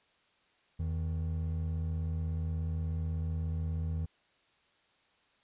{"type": "tone pair together", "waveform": "triangle", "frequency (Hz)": [83, 159.51], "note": ["E2", "D#3"], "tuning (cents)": [12, 43], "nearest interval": "major seventh", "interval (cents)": 1131, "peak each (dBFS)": [-30, -36], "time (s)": [0.79, 4.06], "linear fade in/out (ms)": 10, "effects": ["white hiss -69 dBFS RMS until 5.43 s", "resampled to 8000 Hz"]}